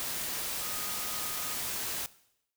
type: tone in noise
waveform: sine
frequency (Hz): 1244.5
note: D#6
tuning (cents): 0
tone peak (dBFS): -46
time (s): 0.61-1.55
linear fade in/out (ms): 0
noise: white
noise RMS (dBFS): -35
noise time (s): 0-2.06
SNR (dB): -14
effects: noise-tail reverb RT60 0.8 s tail -19 dB re dry